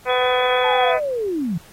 harmonic tone, 251.2 Hz, B3, 30 cents sharp, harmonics 2 / 3 / 4 / 5 / 6 / 7 / 8 / 9 / 10, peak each -19 / -23 / -25 / -27 / -29 / -30 / -31 / -32 / -33 dBFS, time 0.05-1 s, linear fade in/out 50 ms
sine tone with vibrato, 3350 Hz, G#7, 14 cents sharp, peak -26 dBFS, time 0.09-0.92 s, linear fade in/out 10 ms, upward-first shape triangle, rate 6.4 Hz, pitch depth 20 cents each way
sine linear sweep, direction down, 890 to 151.7 Hz, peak -20 dBFS, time 0.64-1.58 s, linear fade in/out 5 ms
effects pink hiss -48 dBFS RMS until 1.72 s + AAC 48 kbps

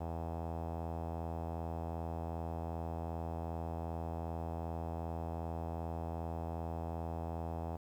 sawtooth tone with low-pass filter, 82.6 Hz, E2, 4 cents sharp, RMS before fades -40 dBFS, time 0-7.77 s, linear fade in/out 10 ms, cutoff 780 Hz, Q 3.4, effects 11-bit

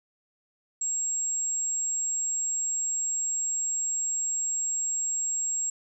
sine tone, 7580 Hz, A#8, 28 cents sharp, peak -26 dBFS, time 0.81-5.7 s, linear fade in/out 5 ms, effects none

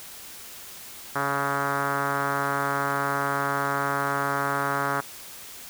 5% pulse tone with low-pass filter, 140 Hz, C#3, 18 cents sharp, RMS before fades -26 dBFS, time 1.15-5.01 s, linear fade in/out 10 ms, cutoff 1400 Hz, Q 2.5, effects white hiss -42 dBFS RMS until 5.69 s

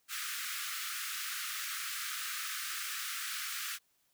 pink high-pass noise, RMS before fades -39 dBFS, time 0.08-3.79 s, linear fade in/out 50 ms, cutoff 1200 Hz, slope 96 dB/octave, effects white hiss -74 dBFS RMS until 4.13 s

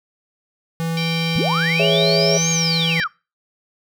square tone, 164.81 Hz, E3, in tune, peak -21 dBFS, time 0.8-3 s, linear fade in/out 0 ms
harmonic tone, 783 Hz, G5, 2 cents flat, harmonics 3 / 4 / 5 / 6 / 7, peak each -27 / -29 / -31 / -33 / -34 dBFS, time 0.97-3.04 s, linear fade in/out 2 ms
sine linear two-way sweep, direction up then down, 32.21 to 6610 to 1079 Hz, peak -19 dBFS, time 1.35-3.08 s, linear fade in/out 20 ms, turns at 2.51 s
sine chord, C# minor, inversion second, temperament equal, 415.3 / 554.4 / 659.3 Hz, G#4 / C#5 / E5, 0 / 0 / 0 cents, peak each -20 dBFS, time 1.79-2.38 s, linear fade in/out 10 ms
effects noise-tail reverb RT60 0.3 s tail -25 dB re dry

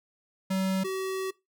square tone pair in turn, 190.1 / 380.2 Hz, F#3 / F#4, +47 / +47 cents, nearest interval octave, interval 1200 cents, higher second, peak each -26 / -30 dBFS, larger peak first, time 0.5-0.84 / 0.84-1.31 s, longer second, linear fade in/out 10 ms, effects noise-tail reverb RT60 0.2 s tail -20 dB re dry

